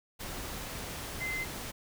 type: tone in noise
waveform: sine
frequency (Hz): 2066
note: C7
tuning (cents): -22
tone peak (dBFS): -33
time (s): 1.2-1.45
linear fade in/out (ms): 20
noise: pink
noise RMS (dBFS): -40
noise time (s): 0.19-1.72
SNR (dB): +4
effects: none